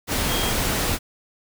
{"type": "tone in noise", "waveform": "sine", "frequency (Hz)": 3244, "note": "G#7", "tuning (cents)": -41, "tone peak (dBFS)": -29, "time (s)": [0.27, 0.53], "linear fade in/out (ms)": 50, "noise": "pink", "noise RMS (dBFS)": -23, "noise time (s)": [0.07, 0.99], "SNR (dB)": -9, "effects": []}